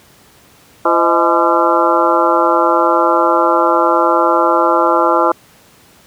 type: harmonic tone with a mistuned harmonic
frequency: 170 Hz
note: F3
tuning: 46 cents flat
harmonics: 2 / 3 / 4 / 5 / 6 / 7 / 8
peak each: -17 / -17 / -17 / -17 / -17 / -17 / -17 dBFS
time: 0.85-5.32 s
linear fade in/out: 5 ms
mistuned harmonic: 4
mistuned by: -130 cents
effects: pink hiss -46 dBFS RMS until 6.06 s + high-pass 80 Hz 12 dB/octave